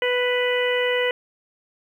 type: harmonic tone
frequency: 494.5 Hz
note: B4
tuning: 2 cents sharp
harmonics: 1 / 2 / 3 / 4 / 5 / 6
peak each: -21 / -32 / -32 / -25 / -33 / -29 dBFS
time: 0.02-1.11 s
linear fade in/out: 2 ms
effects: 9-bit